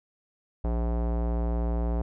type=tone with low-pass filter; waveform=square; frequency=58.27 Hz; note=A#1; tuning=in tune; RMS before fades=-27 dBFS; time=0.64-2.02 s; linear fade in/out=5 ms; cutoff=730 Hz; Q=1.5; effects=none